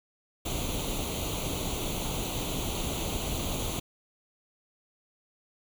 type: noise with comb filter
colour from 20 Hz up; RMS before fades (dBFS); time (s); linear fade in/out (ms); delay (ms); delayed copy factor
pink; -32; 0.45-3.8; 10; 0.29; +0.8
effects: none